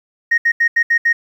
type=tone bursts at uneven times; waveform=sine; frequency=1864.7 Hz; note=A#6; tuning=in tune; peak=-9 dBFS; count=6; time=0.31-0.38 / 0.45-0.52 / 0.6-0.68 / 0.76-0.83 / 0.9-0.98 / 1.05-1.13 s; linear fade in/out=10 ms; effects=tanh soft clip ceiling -6 dBFS + 8-bit